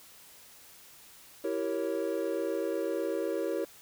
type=chord; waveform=triangle; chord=E diminished seventh; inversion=none; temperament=equal with one note detuned; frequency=329.6 / 387.9 / 466.2 / 554.4 Hz; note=E4 / G4 / Bb4 / Db5; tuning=0 / -18 / 0 / 0 cents; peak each=-33 dBFS; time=1.44-3.65 s; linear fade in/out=5 ms; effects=white hiss -54 dBFS RMS until 3.81 s